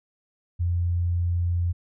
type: tone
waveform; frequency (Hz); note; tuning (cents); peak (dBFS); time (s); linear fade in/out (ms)
sine; 87; F2; -6; -21; 0.59-1.73; 20
effects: none